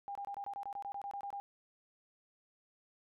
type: tone bursts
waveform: sine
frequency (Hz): 803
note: G5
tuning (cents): +41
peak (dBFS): -39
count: 14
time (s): 0.08-1.4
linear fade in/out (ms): 0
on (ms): 72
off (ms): 24
effects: none